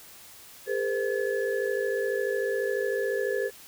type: tone cluster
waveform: sine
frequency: 405.9 / 459.9 / 512 / 1712 Hz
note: G#4 / A#4 / C5 / A6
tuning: -40 / -23 / -38 / -48 cents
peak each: -29 / -32 / -30 / -34 dBFS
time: 0.66-3.51 s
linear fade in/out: 50 ms
effects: white hiss -49 dBFS RMS until 3.67 s